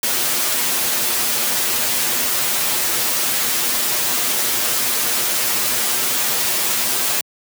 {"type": "noise with comb filter", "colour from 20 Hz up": "white", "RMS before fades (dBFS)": -19, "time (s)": [0.03, 7.21], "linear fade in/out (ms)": 2, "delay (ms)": 8.3, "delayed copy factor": 0.8, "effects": ["high-pass 150 Hz 12 dB/octave"]}